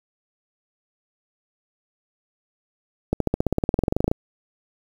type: accelerating click train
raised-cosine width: 2 ms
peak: -6 dBFS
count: 20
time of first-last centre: 3.13-4.115 s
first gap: 73 ms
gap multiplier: 0.96
effects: 7-bit